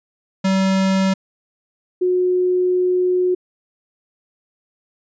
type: tone pair in turn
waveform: square / sine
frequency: 191.4 / 363.6 Hz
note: G3 / F#4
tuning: -41 / -30 cents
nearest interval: major seventh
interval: 1111 cents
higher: second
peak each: -15 / -14 dBFS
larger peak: second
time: 0.44-1.14 / 2.01-3.35 s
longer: second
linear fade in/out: 10 ms
effects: resampled to 16000 Hz